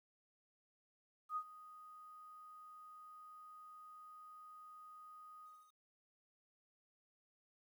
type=tone with ADSR envelope; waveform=sine; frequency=1244.5 Hz; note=D#6; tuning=in tune; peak=-36 dBFS; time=1.29-5.74 s; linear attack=74 ms; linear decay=66 ms; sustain=-18 dB; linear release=290 ms; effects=12-bit